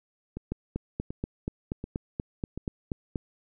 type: two click trains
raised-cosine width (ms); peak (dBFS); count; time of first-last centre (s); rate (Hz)
3; -17 / -22; 12 / 4; 0.52-3.158 / 0.37-2.576; 4.17 / 1.36
effects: none